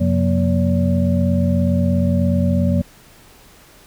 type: tone cluster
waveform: sine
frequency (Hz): 91 / 132.9 / 180.7 / 237.6 / 570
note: F#2 / C3 / F#3 / A#3 / C#5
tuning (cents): -28 / +27 / -41 / +33 / +48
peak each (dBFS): -18 / -26 / -18 / -20 / -25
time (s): 0-2.82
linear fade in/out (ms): 10
effects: pink hiss -47 dBFS RMS until 3.86 s